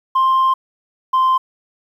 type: tone pair in turn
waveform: sine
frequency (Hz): 1052 / 1041.7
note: C6 / C6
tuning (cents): +9 / -8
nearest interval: unison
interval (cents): 17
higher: first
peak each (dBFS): -9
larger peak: neither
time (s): 0.15-0.54 / 1.13-1.38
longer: first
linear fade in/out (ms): 10
effects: tanh soft clip ceiling -10 dBFS + 8-bit